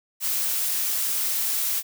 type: noise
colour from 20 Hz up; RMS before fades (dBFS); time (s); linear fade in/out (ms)
blue; -25; 0.2-1.83; 50
effects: none